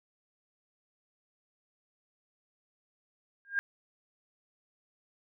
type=tone with exponential growth; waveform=sine; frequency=1612 Hz; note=G6; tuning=48 cents sharp; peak=-22 dBFS; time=3.45-3.59 s; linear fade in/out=0 ms; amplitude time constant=30 ms; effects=none